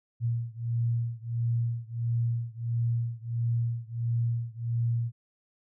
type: beating tone pair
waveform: sine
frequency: 116.6 / 118.1 Hz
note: A#2 / A#2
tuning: +1 / +23 cents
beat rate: 1.5 Hz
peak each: -29 / -30 dBFS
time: 0.2-5.12 s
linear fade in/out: 50 ms
effects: none